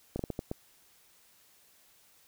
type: slowing click train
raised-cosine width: 2 ms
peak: -20 dBFS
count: 6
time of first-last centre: 0.16-0.514 s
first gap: 33 ms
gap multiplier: 1.39
effects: white hiss -63 dBFS RMS until 2.27 s